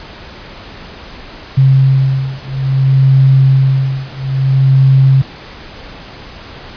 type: beating tone pair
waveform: sine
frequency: 133.7 / 134.29 Hz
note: C3 / C3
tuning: +38 / +45 cents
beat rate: 0.59 Hz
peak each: -10 dBFS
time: 1.57-5.22 s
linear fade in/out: 10 ms
effects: pink hiss -32 dBFS RMS until 6.76 s + resampled to 11025 Hz

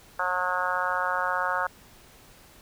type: harmonic tone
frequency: 181.5 Hz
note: F#3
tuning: 33 cents flat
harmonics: 3 / 4 / 5 / 6 / 7 / 8 / 9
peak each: -34 / -34 / -31 / -32 / -31 / -30 / -35 dBFS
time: 0.19-1.67 s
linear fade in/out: 5 ms
effects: pink hiss -53 dBFS RMS until 2.61 s

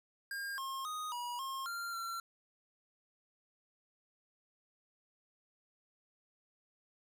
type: tone with pitch steps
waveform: square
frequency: 1611 / 1072 / 1244 / 966 / 1072 / 1387 / 1362 Hz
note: G6 / C6 / D#6 / B5 / C6 / F6 / F6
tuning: +47 / +42 / -1 / -39 / +42 / -12 / -44 cents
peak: -39 dBFS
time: 0.31-2.2 s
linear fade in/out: 2 ms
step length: 270 ms
effects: none

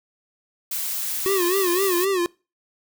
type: noise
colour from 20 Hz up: blue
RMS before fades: -27 dBFS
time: 0.71-2.05 s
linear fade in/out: 5 ms
type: tone with vibrato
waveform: square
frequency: 370 Hz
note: F#4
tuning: in tune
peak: -20 dBFS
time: 1.26-2.26 s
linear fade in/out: 0 ms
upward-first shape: sine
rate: 3.9 Hz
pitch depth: 120 cents each way
effects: noise-tail reverb RT60 0.3 s tail -23 dB re dry

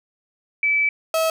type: tone pair in turn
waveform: sine / 35% pulse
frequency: 2306 / 645.7 Hz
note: D7 / E5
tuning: -32 / -36 cents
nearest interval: octave + minor seventh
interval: 2204 cents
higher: first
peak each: -16 dBFS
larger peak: neither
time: 0.63-0.89 / 1.14-1.3 s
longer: first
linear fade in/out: 2 ms
effects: none

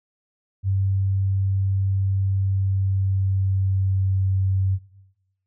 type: tone with pitch glide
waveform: sine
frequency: 96.9 to 95.57 Hz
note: G2 to G2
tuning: -20 to -43 cents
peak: -18 dBFS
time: 0.63-4.79 s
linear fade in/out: 50 ms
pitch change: -23 cents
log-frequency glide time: 2.32-4.25 s
effects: noise-tail reverb RT60 1.0 s tail -20 dB re dry

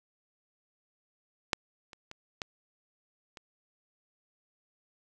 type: clicks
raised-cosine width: 0.2 ms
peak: -8 / -30 / -26 / -17 / -28 dBFS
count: 5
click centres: 1.532 / 1.932 / 2.114 / 2.418 / 3.372 s
effects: none

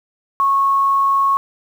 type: tone with quantisation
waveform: sine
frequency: 1099 Hz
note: C#6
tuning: 15 cents flat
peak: -12 dBFS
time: 0.4-1.37 s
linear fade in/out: 0 ms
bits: 7
effects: none

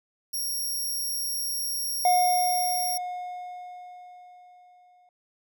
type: tone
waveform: 10% pulse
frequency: 5588 Hz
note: F8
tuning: in tune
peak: -22 dBFS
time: 0.33-2.98 s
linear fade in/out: 10 ms
type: tone with exponential decay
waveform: triangle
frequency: 721 Hz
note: F#5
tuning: 45 cents flat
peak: -15 dBFS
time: 2.05-5.09 s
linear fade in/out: 2 ms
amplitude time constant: 660 ms
effects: none

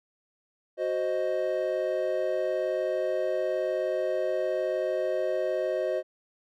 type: chord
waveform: triangle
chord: C diminished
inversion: second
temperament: equal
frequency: 370 / 523.3 / 622.3 Hz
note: Gb4 / C5 / Eb5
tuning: 0 / 0 / 0 cents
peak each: -30 / -28 / -27 dBFS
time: 0.77-6.03 s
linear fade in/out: 50 ms
effects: none

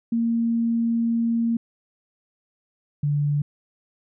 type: tone pair in turn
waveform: sine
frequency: 231.2 / 145.65 Hz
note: A#3 / D3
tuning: -14 / -14 cents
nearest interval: minor sixth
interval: 800 cents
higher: first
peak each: -19 dBFS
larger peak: neither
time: 0.12-1.57 / 3.03-3.42 s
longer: first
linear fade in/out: 5 ms
effects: none

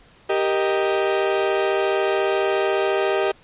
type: chord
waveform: 35% pulse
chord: Eb major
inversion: first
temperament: equal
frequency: 392 / 466.2 / 622.3 Hz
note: G4 / Bb4 / Eb5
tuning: 0 / 0 / 0 cents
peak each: -19 / -24 / -22 dBFS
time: 0.29-3.32 s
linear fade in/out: 10 ms
effects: pink hiss -52 dBFS RMS until 3.43 s + resampled to 8000 Hz

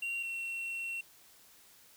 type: tone pair in turn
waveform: triangle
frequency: 2755 / 2722 Hz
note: F7 / F7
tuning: -24 / -45 cents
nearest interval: unison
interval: 21 cents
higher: first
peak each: -32 / -34 dBFS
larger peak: first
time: 0.02-0.23 / 0.23-1.01 s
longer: second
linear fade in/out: 5 ms
effects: white hiss -60 dBFS RMS until 1.96 s

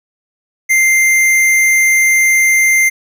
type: tone with hard clipping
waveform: sine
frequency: 2093 Hz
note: C7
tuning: in tune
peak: -9 dBFS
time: 0.69-2.9 s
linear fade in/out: 20 ms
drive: 16 dB
effects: none

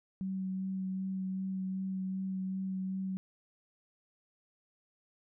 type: tone with vibrato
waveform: sine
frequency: 189.4 Hz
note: F#3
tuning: 41 cents sharp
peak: -33 dBFS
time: 0.21-3.17 s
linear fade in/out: 0 ms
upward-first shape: sine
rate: 2.6 Hz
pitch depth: 12 cents each way
effects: none

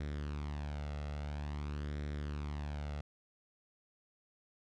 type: tone with flanger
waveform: sawtooth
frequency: 73.42 Hz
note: D2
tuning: in tune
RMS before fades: -40 dBFS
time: 0-3.01 s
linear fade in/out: 5 ms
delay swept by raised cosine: 0.53 to 1.51 ms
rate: 0.49 Hz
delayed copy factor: +0.55
effects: low-pass 5000 Hz 12 dB/octave

